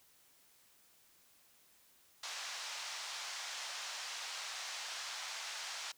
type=band-pass noise; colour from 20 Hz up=white; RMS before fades=-44 dBFS; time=2.23-5.92 s; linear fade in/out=5 ms; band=700 to 6400 Hz; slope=24 dB/octave; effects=white hiss -67 dBFS RMS until 5.97 s